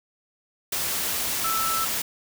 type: tone in noise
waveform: sine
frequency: 1320 Hz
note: E6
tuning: 2 cents sharp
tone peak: -25 dBFS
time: 1.44-1.85 s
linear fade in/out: 5 ms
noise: white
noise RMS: -27 dBFS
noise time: 0.72-2.02 s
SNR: -1 dB
effects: none